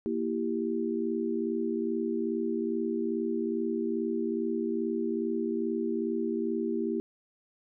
sine chord, E diminished, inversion second, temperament equal, 233.1 / 329.6 / 392 Hz, Bb3 / E4 / G4, 0 / 0 / 0 cents, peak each -32 dBFS, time 0.06-7 s, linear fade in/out 0 ms, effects none

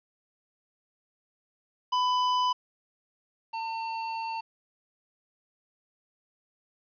square tone pair in turn, 999 / 902.4 Hz, B5 / A5, +20 / +44 cents, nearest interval major second, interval 176 cents, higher first, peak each -24 / -32 dBFS, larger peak first, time 1.92-2.53 / 3.53-4.41 s, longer second, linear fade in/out 10 ms, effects resampled to 11025 Hz + 10-bit

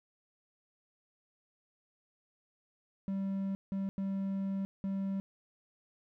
triangle tone bursts at uneven times, 194.6 Hz, G3, 12 cents flat, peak -30 dBFS, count 4, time 3.08-3.55 / 3.72-3.89 / 3.98-4.65 / 4.84-5.2 s, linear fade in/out 0 ms, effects none

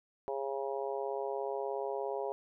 harmonic tone, 136.9 Hz, C#3, 21 cents flat, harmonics 3 / 4 / 5 / 6 / 7, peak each -37 / -39 / -41 / -43 / -44 dBFS, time 0.28-2.32 s, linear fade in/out 0 ms, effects none

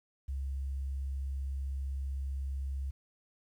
sine tone, 67.8 Hz, C#2, 38 cents flat, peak -33 dBFS, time 0.28-2.91 s, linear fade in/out 10 ms, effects 11-bit

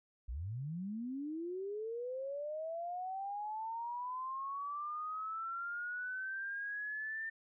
sine linear sweep, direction up, 51.3 to 1801 Hz, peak -38 dBFS, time 0.28-7.3 s, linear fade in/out 10 ms, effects none

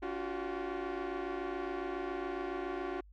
sawtooth tone cluster, 285.2 / 350.9 / 378.1 Hz, C#4 / F4 / F#4, +49 / +8 / +38 cents, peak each -39 / -35 / -35 dBFS, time 0.02-3.01 s, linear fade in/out 10 ms, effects added 50 Hz sine -54 dBFS peak until 3.12 s + low-pass 2000 Hz 12 dB/octave

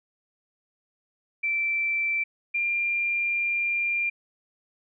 sine tone pair in turn, 2337 / 2390 Hz, D7 / D7, -9 / +30 cents, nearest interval unison, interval 39 cents, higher second, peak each -23 dBFS, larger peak neither, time 1.43-2.24 / 2.54-4.1 s, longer second, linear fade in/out 10 ms, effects none

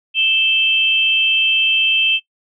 sine tone pair together, 2637 / 3136 Hz, E7 / G7, 0 / 0 cents, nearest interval minor third, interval 300 cents, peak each -15 dBFS, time 0.14-2.2 s, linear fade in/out 50 ms, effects noise-tail reverb RT60 0.1 s tail -18 dB re dry

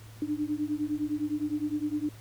sine beating tone pair, 294.3 / 304.1 Hz, D4 / D#4, +4 / -40 cents, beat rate 9.8 Hz, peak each -31 dBFS, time 0.22-2.09 s, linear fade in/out 2 ms, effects added 109 Hz sine -46 dBFS peak until 2.2 s + pink hiss -54 dBFS RMS until 2.2 s

